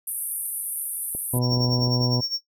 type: band-pass noise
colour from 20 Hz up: pink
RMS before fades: -30 dBFS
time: 0.07-1.39 s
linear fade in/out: 5 ms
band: 9200 to 13000 Hz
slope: 96 dB/octave
type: clicks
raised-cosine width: 2 ms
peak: -23 dBFS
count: 12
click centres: 1.15 / 1.366 / 1.522 / 1.574 / 1.606 / 1.646 / 1.688 / 1.731 / 1.789 / 1.821 / 1.876 / 2.011 s
type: harmonic tone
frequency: 123.47 Hz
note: B2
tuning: in tune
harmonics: 1 / 2 / 3 / 4 / 5 / 6 / 7 / 8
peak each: -22 / -27 / -33 / -33 / -36 / -40 / -43 / -39 dBFS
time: 1.33-2.21 s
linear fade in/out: 10 ms
type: tone with tremolo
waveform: triangle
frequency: 5500 Hz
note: F8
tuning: 27 cents flat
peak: -22 dBFS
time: 1.41-2.41 s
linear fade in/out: 50 ms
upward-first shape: sine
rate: 9.9 Hz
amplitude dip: 80%
effects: noise-tail reverb RT60 0.1 s tail -18 dB re dry